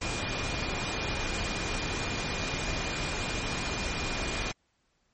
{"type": "tone in noise", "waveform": "sine", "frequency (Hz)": 2427, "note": "D#7", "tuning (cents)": -44, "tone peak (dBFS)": -39, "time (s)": [0.01, 4.52], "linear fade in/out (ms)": 10, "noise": "pink", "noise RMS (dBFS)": -32, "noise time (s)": [0.01, 4.52], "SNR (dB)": -10, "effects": ["pink hiss -73 dBFS RMS until 5.13 s", "MP3 32 kbps"]}